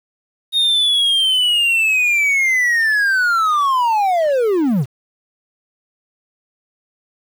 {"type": "linear sweep", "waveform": "triangle", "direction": "down", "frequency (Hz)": [3729, 110], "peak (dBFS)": -11, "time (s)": [0.52, 4.86], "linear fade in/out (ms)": 50, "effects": ["7-bit"]}